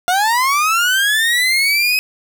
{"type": "linear sweep", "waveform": "30% pulse", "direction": "up", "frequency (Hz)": [698, 2547], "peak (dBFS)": -10, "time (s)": [0.08, 1.99], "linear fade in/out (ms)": 0, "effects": ["7-bit"]}